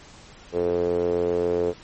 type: tone with band-pass filter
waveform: sawtooth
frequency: 87.31 Hz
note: F2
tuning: in tune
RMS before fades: -23 dBFS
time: 0.52-1.74 s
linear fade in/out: 50 ms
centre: 450 Hz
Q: 6.2
effects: pink hiss -47 dBFS RMS until 1.83 s + MP3 32 kbps